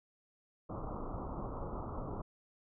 pink low-pass noise, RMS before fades -41 dBFS, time 0.69-2.22 s, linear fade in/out 10 ms, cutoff 1300 Hz, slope 96 dB/octave, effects none

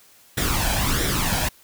pink noise with flanger, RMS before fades -22 dBFS, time 0.37-1.49 s, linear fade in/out 10 ms, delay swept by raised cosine 0.54 to 1.26 ms, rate 1.5 Hz, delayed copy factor +0.6, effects white hiss -53 dBFS RMS until 1.63 s

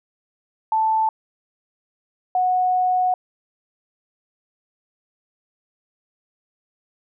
sine tone pair in turn, 880 / 734.2 Hz, A5 / F#5, 0 / -14 cents, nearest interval minor third, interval 314 cents, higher first, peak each -16 dBFS, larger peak neither, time 0.72-1.09 / 2.35-3.14 s, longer second, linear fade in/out 2 ms, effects none

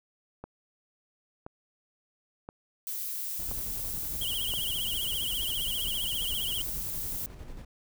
click train, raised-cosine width 1 ms, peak -26 dBFS, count 5, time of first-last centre 0.44-4.538 s, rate 0.976 Hz
violet noise, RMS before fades -35 dBFS, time 2.87-7.26 s, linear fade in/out 0 ms
brown noise with tremolo, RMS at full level -41 dBFS, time 3.39-7.65 s, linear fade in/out 5 ms, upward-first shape square, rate 11 Hz, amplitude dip 40%
square tone with vibrato, 3083 Hz, G7, 29 cents flat, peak -32 dBFS, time 4.21-6.62 s, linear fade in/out 5 ms, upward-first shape triangle, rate 15 Hz, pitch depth 150 cents each way
effects none

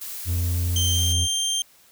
blue noise, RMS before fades -34 dBFS, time 0.01-1.13 s, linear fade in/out 5 ms
triangle tone, 86.7 Hz, F2, 12 cents flat, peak -19 dBFS, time 0.25-1.28 s, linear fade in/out 50 ms
25% pulse tone with pitch glide, 3134 to 3167 Hz, G7 to G7, -1 to +17 cents, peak -18 dBFS, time 0.76-1.62 s, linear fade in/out 2 ms, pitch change +18 cents, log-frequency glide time 0.89-1.04 s
effects white hiss -55 dBFS RMS until 1.91 s

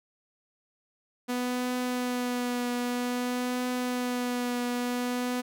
sawtooth tone with vibrato, 246.8 Hz, B3, 1 cent flat, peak -24 dBFS, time 1.28-5.42 s, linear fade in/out 20 ms, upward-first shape triangle, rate 0.52 Hz, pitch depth 22 cents each way, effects none

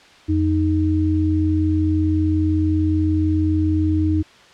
sine tone pair together, 87.31 / 311.1 Hz, F2 / D#4, 0 / 0 cents, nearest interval octave + minor seventh, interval 2200 cents, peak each -18 dBFS, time 0.28-4.23 s, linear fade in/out 20 ms, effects white hiss -47 dBFS RMS until 4.53 s + low-pass 4000 Hz 12 dB/octave

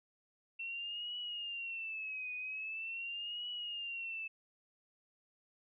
sine tone with vibrato, 2700 Hz, E7, 41 cents sharp, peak -39 dBFS, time 0.59-4.28 s, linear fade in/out 10 ms, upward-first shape triangle, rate 0.43 Hz, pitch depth 150 cents each way, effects none

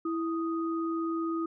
sine tone pair together, 329.6 / 1245.2 Hz, E4 / D#6, 0 / +1 cents, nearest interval octave + major seventh, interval 2301 cents, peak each -29 / -36 dBFS, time 0.05-1.46 s, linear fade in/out 5 ms, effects none

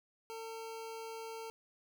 25% pulse tone, 450 Hz, A4, 39 cents sharp, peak -39 dBFS, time 0.3-1.5 s, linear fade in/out 0 ms, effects none

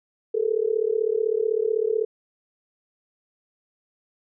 sine tone with amplitude modulation, 440 Hz, A4, in tune, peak -16 dBFS, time 0.34-2.05 s, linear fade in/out 10 ms, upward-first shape sine, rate 35.9 Hz, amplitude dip 95%, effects none

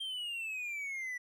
triangle exponential sweep, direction down, 3196 to 1952 Hz, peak -35 dBFS, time 0-1.18 s, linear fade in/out 10 ms, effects none

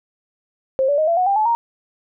sine tone with pitch steps, 530 / 574.6 / 623 / 675.5 / 732.4 / 794.1 / 861 / 933.5 Hz, C5 / D5 / D#5 / E5 / F#5 / G5 / A5 / A#5, +22 / -38 / +2 / +42 / -18 / +22 / -38 / +2 cents, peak -14 dBFS, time 0.79-1.55 s, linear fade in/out 0 ms, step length 95 ms, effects none

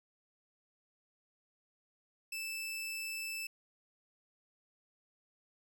sawtooth tone, 2637 Hz, E7, in tune, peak -35 dBFS, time 2.32-3.47 s, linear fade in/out 5 ms, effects none

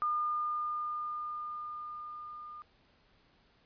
sine tone with level ramp, 1212 Hz, D#6, 46 cents flat, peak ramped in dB -28 to -44 dBFS, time 0.02-2.62 s, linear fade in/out 0 ms, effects pink hiss -67 dBFS RMS until 3.65 s + resampled to 11025 Hz

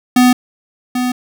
square tone with echo, 249.5 Hz, B3, 18 cents sharp, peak -7 dBFS, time 0.16-0.33 s, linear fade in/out 5 ms, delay 790 ms, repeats 1, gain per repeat -8 dB, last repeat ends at 1.12 s, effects none

